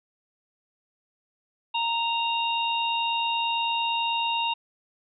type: harmonic tone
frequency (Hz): 929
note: A#5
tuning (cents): -6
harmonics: 1 / 3 / 4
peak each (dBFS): -26 / -28 / -32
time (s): 1.74-4.54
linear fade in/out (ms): 10
effects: none